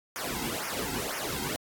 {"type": "noise with flanger", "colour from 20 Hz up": "pink", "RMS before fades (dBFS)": -34, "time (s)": [0.16, 1.56], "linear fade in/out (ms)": 0, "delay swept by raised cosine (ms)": [0.24, 1.74], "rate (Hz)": 2, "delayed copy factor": -1, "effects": ["AAC 64 kbps"]}